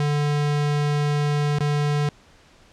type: tone with dropouts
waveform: square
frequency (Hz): 146.83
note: D3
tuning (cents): 0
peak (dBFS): -20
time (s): 0-2.09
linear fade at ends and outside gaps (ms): 2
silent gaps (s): 1.587-1.605
effects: pink hiss -53 dBFS RMS until 2.72 s + low-pass 6000 Hz 12 dB/octave